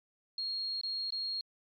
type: tone with dropouts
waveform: sine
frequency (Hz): 4268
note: C8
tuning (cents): +34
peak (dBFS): -33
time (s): 0.38-1.41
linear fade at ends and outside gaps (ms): 2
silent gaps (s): 0.813-0.834 / 1.105-1.123
effects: MP3 32 kbps

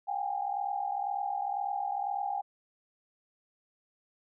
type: tone cluster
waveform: sine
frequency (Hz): 730 / 798 / 840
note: F#5 / G5 / G#5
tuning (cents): -24 / +31 / +19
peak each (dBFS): -37 / -32 / -38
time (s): 0.07-2.42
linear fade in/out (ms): 20
effects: none

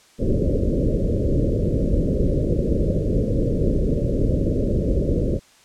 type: low-pass noise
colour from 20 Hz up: pink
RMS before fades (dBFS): -20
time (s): 0.18-5.4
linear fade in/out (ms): 50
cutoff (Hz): 580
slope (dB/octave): 96
effects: white hiss -53 dBFS RMS until 5.64 s + low-pass 8000 Hz 12 dB/octave

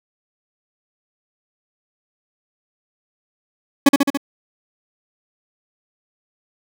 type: tone with echo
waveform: 40% pulse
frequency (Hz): 279.9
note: C#4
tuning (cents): +17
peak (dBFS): -5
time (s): 3.86-3.89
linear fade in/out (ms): 5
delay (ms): 71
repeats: 4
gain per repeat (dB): -3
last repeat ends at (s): 4.174
effects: none

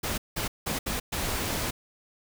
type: noise bursts at uneven times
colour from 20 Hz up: pink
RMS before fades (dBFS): -30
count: 5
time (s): 0.03-0.18 / 0.36-0.48 / 0.66-0.79 / 0.86-1 / 1.12-1.71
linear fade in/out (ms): 10
effects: none

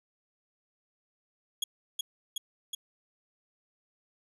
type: tone with echo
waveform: sawtooth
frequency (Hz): 3322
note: G#7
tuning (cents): 0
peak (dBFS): -24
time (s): 1.62-1.64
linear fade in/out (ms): 5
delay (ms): 370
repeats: 3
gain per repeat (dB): -2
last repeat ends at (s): 2.75
effects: resampled to 32000 Hz

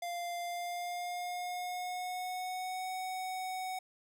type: tone with pitch glide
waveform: square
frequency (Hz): 696 to 746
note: F5 to F#5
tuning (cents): -6 to +14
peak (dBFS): -37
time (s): 0.02-3.79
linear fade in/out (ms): 5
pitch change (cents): +120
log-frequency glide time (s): 0.4-2.9
effects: none

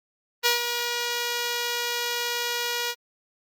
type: tone with ADSR envelope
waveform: 5% pulse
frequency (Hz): 479.1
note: A#4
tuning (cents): +47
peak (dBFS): -6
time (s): 0.43-2.95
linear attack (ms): 29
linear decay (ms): 130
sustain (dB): -8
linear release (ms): 52
effects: Opus 32 kbps

